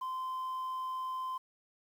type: tone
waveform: sine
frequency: 1034 Hz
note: C6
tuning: 21 cents flat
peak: -32 dBFS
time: 0.01-1.38 s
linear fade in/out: 10 ms
effects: tanh soft clip ceiling -34 dBFS + 10-bit